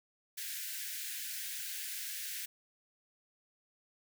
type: high-pass noise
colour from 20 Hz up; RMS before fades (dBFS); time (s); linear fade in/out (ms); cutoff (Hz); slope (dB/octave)
white; -41; 0.37-2.46; 10; 1500; 96
effects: none